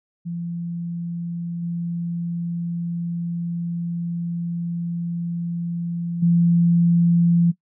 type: tone with level steps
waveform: sine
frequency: 170.9 Hz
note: F3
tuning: 37 cents flat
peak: -25 / -23 / -13 dBFS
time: 0.25-7.52 s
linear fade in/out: 20 ms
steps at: 1.62 / 6.22 s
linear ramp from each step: 10 ms
effects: noise-tail reverb RT60 0.1 s tail -19 dB re dry